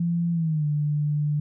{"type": "tone with pitch glide", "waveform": "sine", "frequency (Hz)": [170.4, 148.34], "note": ["F3", "D3"], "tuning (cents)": [-42, 18], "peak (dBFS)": -21, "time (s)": [0, 1.4], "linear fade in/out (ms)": 5, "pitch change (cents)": -240, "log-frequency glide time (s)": [0.32, 0.66], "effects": []}